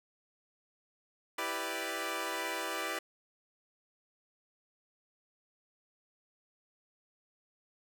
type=chord; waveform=10% pulse; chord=E minor seventh; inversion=none; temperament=equal; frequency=329.6 / 392 / 493.9 / 587.3 Hz; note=E4 / G4 / B4 / D5; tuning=0 / 0 / 0 / 0 cents; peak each=-32 dBFS; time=1.38-2.99 s; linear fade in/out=5 ms; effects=none